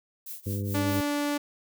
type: noise with tremolo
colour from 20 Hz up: violet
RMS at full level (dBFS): -37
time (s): 0.26-1.03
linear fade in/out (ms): 5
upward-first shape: triangle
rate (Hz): 4.7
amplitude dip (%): 95
type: harmonic tone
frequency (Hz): 100.5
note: G2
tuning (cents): +44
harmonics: 1 / 2 / 3 / 4 / 5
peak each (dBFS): -29 / -35 / -39 / -41 / -43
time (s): 0.46-1.01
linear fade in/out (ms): 5
type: tone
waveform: sawtooth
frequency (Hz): 290.6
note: D4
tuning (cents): -18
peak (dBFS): -22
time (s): 0.74-1.38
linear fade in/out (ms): 10
effects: none